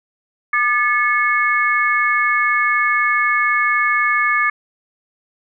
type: tone cluster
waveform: sine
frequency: 1202 / 1723 / 2186 Hz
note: D6 / A6 / C#7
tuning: +40 / -37 / -25 cents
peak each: -18 dBFS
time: 0.53-4.5 s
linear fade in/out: 5 ms
effects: none